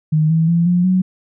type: tone with pitch steps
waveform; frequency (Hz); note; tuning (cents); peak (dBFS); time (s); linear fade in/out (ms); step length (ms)
sine; 155 / 162.05 / 169.42 / 177.13 / 185.18; D#3 / E3 / E3 / F3 / F#3; -6 / -29 / +48 / +25 / +2; -11; 0.12-1.02; 10; 180
effects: none